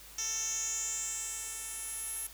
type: tone with band-pass filter sweep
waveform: 10% pulse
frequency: 444.5 Hz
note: A4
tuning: 18 cents sharp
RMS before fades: -37 dBFS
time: 0.18-2.27 s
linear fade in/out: 5 ms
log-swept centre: 5800 to 11000 Hz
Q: 6.5
effects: added 50 Hz sine -57 dBFS peak until 2.33 s + white hiss -52 dBFS RMS until 2.33 s